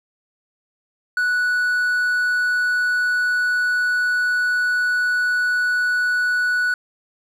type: tone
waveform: triangle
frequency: 1476 Hz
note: F#6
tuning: 5 cents flat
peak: -15 dBFS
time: 1.17-6.74 s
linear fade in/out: 2 ms
effects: none

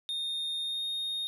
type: tone with pitch glide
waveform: triangle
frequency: 3671 to 3701 Hz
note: A#7 to A#7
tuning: -27 to -13 cents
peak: -30 dBFS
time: 0.09-1.27 s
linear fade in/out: 0 ms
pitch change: +14 cents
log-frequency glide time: 0.62-0.85 s
effects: none

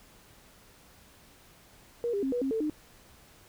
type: tone with pitch steps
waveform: sine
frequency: 474 / 401.8 / 267.9 / 487.4 / 268.7 / 445.3 / 304.2 Hz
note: A#4 / G4 / C4 / B4 / C4 / A4 / D#4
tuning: +29 / +43 / +41 / -23 / +46 / +21 / -39 cents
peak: -27 dBFS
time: 2.04-2.698 s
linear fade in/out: 0 ms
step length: 94 ms
effects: pink hiss -57 dBFS RMS until 3.48 s

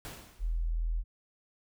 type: noise with exponential decay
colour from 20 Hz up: pink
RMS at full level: -41 dBFS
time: 0.05-0.7 s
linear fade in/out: 0 ms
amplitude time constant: 140 ms
type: tone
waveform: sine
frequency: 41.2 Hz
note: E1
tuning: in tune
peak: -28 dBFS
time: 0.39-1.04 s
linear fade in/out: 50 ms
effects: none

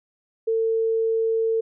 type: tone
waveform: sine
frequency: 450 Hz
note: A4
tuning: 39 cents sharp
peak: -19 dBFS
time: 0.47-1.61 s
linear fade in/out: 10 ms
effects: none

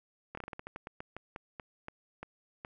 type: slowing click train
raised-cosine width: 0.5 ms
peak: -26 dBFS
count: 17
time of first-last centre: 0.35-2.649 s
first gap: 24 ms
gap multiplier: 1.21
effects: none

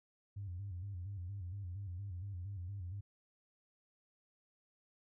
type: tone with vibrato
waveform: sine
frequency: 94.2 Hz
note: F#2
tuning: 32 cents sharp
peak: -40 dBFS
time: 0.36-3.01 s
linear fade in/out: 10 ms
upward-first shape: square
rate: 4.3 Hz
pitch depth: 110 cents each way
effects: tanh soft clip ceiling -36 dBFS

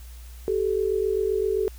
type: tone pair together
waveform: sine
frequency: 386.3 / 434 Hz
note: G4 / A4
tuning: -25 / -24 cents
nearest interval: major second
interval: 201 cents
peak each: -24 dBFS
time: 0.48-1.68 s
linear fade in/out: 0 ms
effects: added 60 Hz sine -39 dBFS peak until 1.78 s + white hiss -52 dBFS RMS until 1.78 s

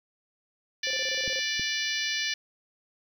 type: harmonic tone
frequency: 587.3 Hz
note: D5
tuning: in tune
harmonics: 3 / 4 / 5 / 6 / 7 / 8 / 9 / 10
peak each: -33 / -34 / -35 / -36 / -36 / -37 / -38 / -38 dBFS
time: 0.83-2.34 s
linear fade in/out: 5 ms
type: tone bursts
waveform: sine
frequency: 527 Hz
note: C5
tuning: 12 cents sharp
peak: -35 dBFS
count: 9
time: 0.87-1.392 s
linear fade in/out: 0 ms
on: 34 ms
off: 27 ms
type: clicks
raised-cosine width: 3 ms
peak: -26 / -26 dBFS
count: 2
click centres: 1.278 / 1.596 s
effects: 9-bit

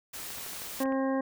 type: noise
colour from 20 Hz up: white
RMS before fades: -40 dBFS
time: 0.13-0.84 s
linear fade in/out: 10 ms
type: clicks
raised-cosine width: 0.5 ms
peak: -29 dBFS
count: 7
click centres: 0.304 / 0.383 / 0.464 / 0.533 / 0.619 / 0.857 / 0.923 s
type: harmonic tone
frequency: 267.3 Hz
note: C4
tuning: 37 cents sharp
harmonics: 1 / 2 / 3 / 4 / 6 / 7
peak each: -28 / -31 / -38 / -38 / -44 / -45 dBFS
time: 0.8-1.21 s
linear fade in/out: 5 ms
effects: none

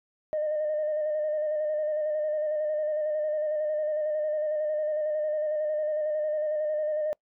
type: tone with vibrato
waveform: sine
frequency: 610 Hz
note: D#5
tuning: 34 cents flat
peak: -24 dBFS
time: 0.33-7.13 s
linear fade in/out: 0 ms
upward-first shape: square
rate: 11 Hz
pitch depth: 26 cents each way
effects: noise-tail reverb RT60 0.1 s tail -26 dB re dry + tanh soft clip ceiling -22 dBFS

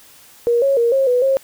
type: tone with pitch steps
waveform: sine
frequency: 473.7 / 550 / 469.4 / 539 / 494.3 / 538 Hz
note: A#4 / C#5 / A#4 / C#5 / B4 / C5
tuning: +28 / -14 / +12 / -49 / +1 / +48 cents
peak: -12 dBFS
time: 0.47-1.37 s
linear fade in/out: 0 ms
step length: 150 ms
effects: white hiss -46 dBFS RMS until 1.43 s

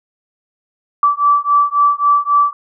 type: beating tone pair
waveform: sine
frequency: 1157 / 1160.7 Hz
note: D6 / D6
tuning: -26 / -21 cents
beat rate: 3.7 Hz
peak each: -13 dBFS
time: 1.03-2.53 s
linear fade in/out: 2 ms
effects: none

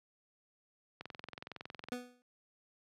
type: click train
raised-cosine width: 0.3 ms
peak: -28 dBFS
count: 21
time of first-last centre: 1.01-1.932 s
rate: 21.7 Hz
type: tone with exponential decay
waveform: 25% pulse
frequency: 246.9 Hz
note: B3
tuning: in tune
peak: -31 dBFS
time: 1.92-2.22 s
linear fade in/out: 0 ms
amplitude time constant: 65 ms
effects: high-pass 100 Hz 12 dB/octave + low-pass 12000 Hz 12 dB/octave

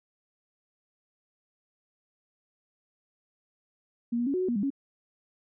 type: tone with pitch steps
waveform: sine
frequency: 236 / 240.3 / 277.5 / 367 / 370.7 / 239.1 / 201.2 / 276.4 Hz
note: A#3 / B3 / C#4 / F#4 / F#4 / A#3 / G3 / C#4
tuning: +22 / -47 / +2 / -14 / +3 / +44 / +45 / -5 cents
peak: -25 dBFS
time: 4.12-4.704 s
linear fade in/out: 10 ms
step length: 73 ms
effects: none

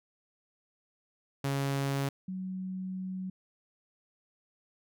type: tone pair in turn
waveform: sawtooth / sine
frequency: 138.4 / 186.87 Hz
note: C#3 / F#3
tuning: -2 / +17 cents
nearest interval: perfect fourth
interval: 519 cents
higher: second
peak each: -25 / -34 dBFS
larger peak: first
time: 1.44-2.09 / 2.28-3.3 s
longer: second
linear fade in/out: 5 ms
effects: none

